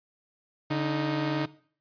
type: tone pair together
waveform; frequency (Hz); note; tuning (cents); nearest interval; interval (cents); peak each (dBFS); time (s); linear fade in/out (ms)
sawtooth; 144.71 / 311.1; D3 / D#4; -25 / 0; octave + minor second; 1325; -25; 0.7-1.46; 10
effects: noise-tail reverb RT60 0.5 s tail -19 dB re dry + resampled to 11025 Hz